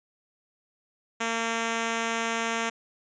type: tone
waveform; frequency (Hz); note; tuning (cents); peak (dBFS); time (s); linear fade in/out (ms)
5% pulse; 228.5; A#3; -34; -15; 1.2-2.7; 10
effects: resampled to 16000 Hz